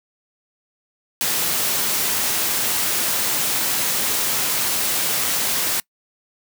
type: noise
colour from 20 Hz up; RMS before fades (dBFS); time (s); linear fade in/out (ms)
white; -21; 1.21-5.8; 0
effects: noise-tail reverb RT60 0.1 s tail -25 dB re dry + high-pass 100 Hz 12 dB/octave